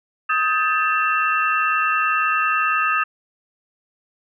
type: tone cluster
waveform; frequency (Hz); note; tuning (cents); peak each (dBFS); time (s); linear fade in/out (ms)
sine; 1259 / 1587 / 1745 / 2695; D#6 / G6 / A6 / E7; +20 / +21 / -15 / +38; -19 / -25 / -26 / -23; 0.29-3.04; 10
effects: none